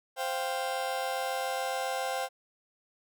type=chord; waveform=35% pulse; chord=C suspended fourth; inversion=none; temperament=just; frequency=523.3 / 697.7 / 784.9 Hz; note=C5 / F5 / G5; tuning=0 / -2 / +2 cents; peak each=-33 / -35 / -32 dBFS; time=0.16-2.29 s; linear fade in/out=50 ms; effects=none